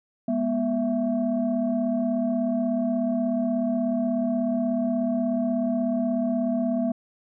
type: tone cluster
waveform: sine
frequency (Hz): 206.8 / 243.3 / 663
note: G#3 / B3 / E5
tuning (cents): -7 / -26 / +10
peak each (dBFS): -29 / -23 / -27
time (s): 0.28-6.92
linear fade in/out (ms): 5
effects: tanh soft clip ceiling -14 dBFS